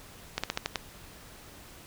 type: slowing click train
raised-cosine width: 0.2 ms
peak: -11 dBFS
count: 6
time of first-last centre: 0.38-0.758 s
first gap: 56 ms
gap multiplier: 1.15
effects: pink hiss -50 dBFS RMS until 1.86 s